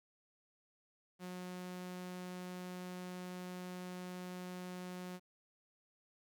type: tone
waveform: sawtooth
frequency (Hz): 181.2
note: F#3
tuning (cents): -36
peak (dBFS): -40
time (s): 1.19-5.2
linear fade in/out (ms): 50
effects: 12-bit